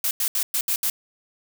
blue noise bursts at uneven times, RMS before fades -23 dBFS, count 6, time 0.04-0.11 / 0.2-0.28 / 0.35-0.43 / 0.54-0.61 / 0.68-0.76 / 0.83-0.9 s, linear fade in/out 2 ms, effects none

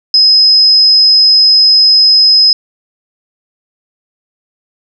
sine tone, 5080 Hz, D#8, 35 cents sharp, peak -3 dBFS, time 0.14-2.53 s, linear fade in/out 2 ms, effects none

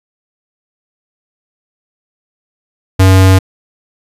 square tone, 94.6 Hz, F#2, 39 cents sharp, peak -4 dBFS, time 2.99-3.39 s, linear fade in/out 10 ms, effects resampled to 32000 Hz

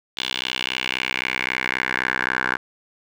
10% pulse tone with band-pass filter sweep, 63.8 Hz, C2, 43 cents flat, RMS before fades -25 dBFS, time 0.17-2.57 s, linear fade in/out 5 ms, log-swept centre 3400 to 1500 Hz, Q 3.4, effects none

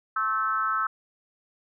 sine tone with frequency modulation, 1308 Hz, E6, 14 cents flat, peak -23 dBFS, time 0.16-0.87 s, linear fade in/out 5 ms, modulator 222 Hz, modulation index 0.82, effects none

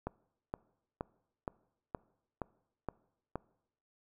click train, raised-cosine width 1 ms, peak -22 dBFS, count 8, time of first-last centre 0.07-3.356 s, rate 2.13 Hz, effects noise-tail reverb RT60 0.8 s tail -23 dB re dry

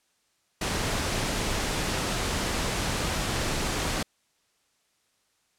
pink noise, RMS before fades -28 dBFS, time 0.61-4.03 s, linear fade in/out 5 ms, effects white hiss -70 dBFS RMS until 5.58 s + low-pass 9000 Hz 12 dB/octave

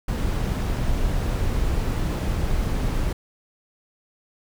brown noise, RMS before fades -23 dBFS, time 0.08-3.13 s, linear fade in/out 5 ms, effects none

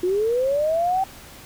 sine linear sweep, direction up, 349.2 to 779 Hz, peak -18 dBFS, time 0.03-1.04 s, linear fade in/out 5 ms, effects pink hiss -43 dBFS RMS until 1.45 s

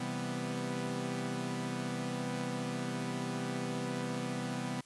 sawtooth chord, C major seventh, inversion none, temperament equal, 130.81 / 164.81 / 196 / 246.9 Hz, C3 / E3 / G3 / B3, 0 / 0 / 0 / 0 cents, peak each -37 / -38 / -38 / -34 dBFS, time 0-4.81 s, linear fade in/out 5 ms, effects white hiss -62 dBFS RMS until 4.85 s + resampled to 24000 Hz

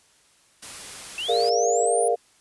white noise, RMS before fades -38 dBFS, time 0.62-1.5 s, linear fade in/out 10 ms
sine linear sweep, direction up, 2610 to 9840 Hz, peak -27 dBFS, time 1.18-2.08 s, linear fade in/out 2 ms
sine chord, Bb dominant seventh, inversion third, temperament equal with one note detuned, 412.9 / 466.2 / 587.3 / 698.5 Hz, Ab4 / Bb4 / D5 / F5, -10 / 0 / 0 / 0 cents, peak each -27 / -22 / -28 / -23 dBFS, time 1.28-2.16 s, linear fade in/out 20 ms
effects white hiss -59 dBFS RMS until 2.4 s + resampled to 24000 Hz

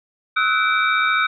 sine tone cluster, 1286 / 1360 / 1492 / 2317 / 3712 Hz, E6 / F6 / F#6 / D7 / A#7, -43 / -46 / +14 / -24 / -8 cents, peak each -20 / -27 / -20 / -22 / -27 dBFS, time 0.36-1.27 s, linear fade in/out 10 ms, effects none

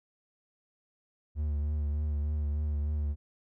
triangle tone with vibrato, 74.2 Hz, D2, 18 cents sharp, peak -26 dBFS, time 1.35-3.16 s, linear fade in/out 50 ms, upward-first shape triangle, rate 3.3 Hz, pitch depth 40 cents each way, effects none

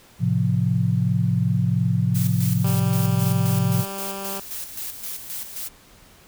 sine chord, F major, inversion first, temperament equal with one note detuned, 110 / 132.72 / 174.61 Hz, A2 / C3 / F3, 0 / +25 / 0 cents, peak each -22 dBFS, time 0.19-3.85 s, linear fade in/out 50 ms
blue noise with tremolo, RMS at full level -31 dBFS, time 2.14-5.69 s, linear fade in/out 20 ms, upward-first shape square, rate 3.8 Hz, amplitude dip 55%
10% pulse tone, 196 Hz, G3, in tune, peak -22 dBFS, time 2.64-4.4 s, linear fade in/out 2 ms
effects pink hiss -51 dBFS RMS until 6.27 s

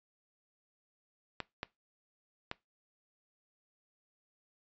clicks, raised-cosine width 0.3 ms, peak -20 dBFS, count 3, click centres 1.403 / 1.631 / 2.514 s, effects noise-tail reverb RT60 0.2 s tail -21 dB re dry + resampled to 16000 Hz

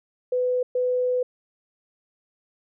sine tone bursts at uneven times, 500 Hz, B4, 21 cents sharp, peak -20 dBFS, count 2, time 0.32-0.63 / 0.75-1.23 s, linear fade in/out 5 ms, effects none

